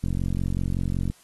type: click train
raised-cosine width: 5 ms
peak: -14 dBFS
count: 49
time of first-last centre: 0.04-1.1 s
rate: 45.3 Hz
effects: white hiss -56 dBFS RMS until 1.23 s + AAC 32 kbps